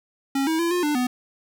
square tone with pitch steps, 273.3 / 320.9 / 338.7 / 355.4 / 296.9 / 249.4 Hz, C#4 / E4 / E4 / F4 / D4 / B3, -24 / -46 / +47 / +30 / +19 / +17 cents, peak -21 dBFS, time 0.35-1.07 s, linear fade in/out 5 ms, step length 120 ms, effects none

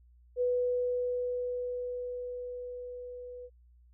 sine tone with level ramp, 493.9 Hz, B4, in tune, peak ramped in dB -25 to -42 dBFS, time 0.36-3.5 s, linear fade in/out 50 ms, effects added 60 Hz sine -57 dBFS peak until 3.93 s

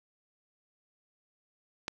click, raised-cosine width 0.2 ms, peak -16 dBFS, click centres 1.881 s, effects none

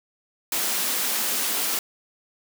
white high-pass noise, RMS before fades -25 dBFS, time 0.52-1.79 s, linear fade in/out 2 ms, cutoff 180 Hz, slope 96 dB/octave, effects none

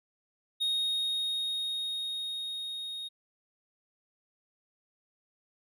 triangle tone with level ramp, 3729 Hz, A#7, in tune, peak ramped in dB -25 to -35 dBFS, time 0.6-3.09 s, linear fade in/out 20 ms, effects none

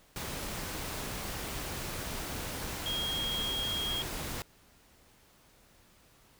sine tone in noise, 3257 Hz, G#7, 34 cents flat, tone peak -32 dBFS, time 2.86-4.02 s, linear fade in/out 0 ms, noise pink, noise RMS -38 dBFS, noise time 0.16-4.42 s, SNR +3 dB, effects pink hiss -62 dBFS RMS until 6.39 s

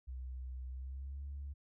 sine tone with pitch glide, 63.8 to 70.38 Hz, C2 to C#2, -43 to +27 cents, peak -40 dBFS, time 0.07-1.54 s, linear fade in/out 20 ms, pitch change +170 cents, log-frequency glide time 0.7-1.24 s, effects tanh soft clip ceiling -37 dBFS

